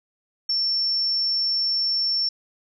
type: tone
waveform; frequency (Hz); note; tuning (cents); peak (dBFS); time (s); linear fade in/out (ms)
sine; 5420; E8; +47; -20; 0.49-2.29; 5
effects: none